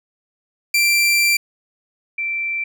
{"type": "tone pair in turn", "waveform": ["sawtooth", "sine"], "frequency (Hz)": [2355, 2343], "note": ["D7", "D7"], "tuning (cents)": [4, -5], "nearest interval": "unison", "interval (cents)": 9, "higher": "first", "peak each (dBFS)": [-10, -20], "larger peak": "first", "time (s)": [[0.74, 1.37], [2.18, 2.64]], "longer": "first", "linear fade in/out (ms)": 5, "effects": []}